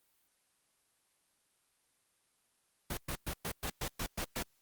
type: noise bursts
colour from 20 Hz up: pink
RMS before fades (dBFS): -37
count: 9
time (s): 2.9-4.428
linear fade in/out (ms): 5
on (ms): 72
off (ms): 110
effects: white hiss -74 dBFS RMS until 4.61 s + Opus 32 kbps